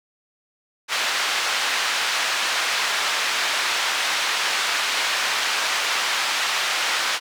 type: band-pass noise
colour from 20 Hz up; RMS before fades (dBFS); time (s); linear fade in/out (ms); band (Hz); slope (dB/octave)
pink; -23; 0.88-7.2; 50; 1200 to 5100; 12
effects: none